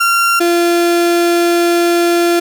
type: tone pair in turn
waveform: 35% pulse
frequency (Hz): 1377 / 344.2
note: F6 / F4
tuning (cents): -25 / -25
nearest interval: 2 octaves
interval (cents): 2400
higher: first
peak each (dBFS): -8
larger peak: neither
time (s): 0-0.4 / 0.4-2.4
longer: second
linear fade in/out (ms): 10
effects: none